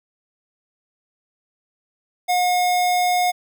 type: tone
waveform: square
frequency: 720 Hz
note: F#5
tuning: 47 cents flat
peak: -17 dBFS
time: 2.28-3.32 s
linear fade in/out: 20 ms
effects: none